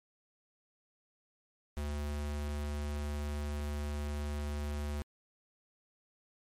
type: tone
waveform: square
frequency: 73.42 Hz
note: D2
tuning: in tune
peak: -35 dBFS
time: 1.77-5.02 s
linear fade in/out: 0 ms
effects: MP3 64 kbps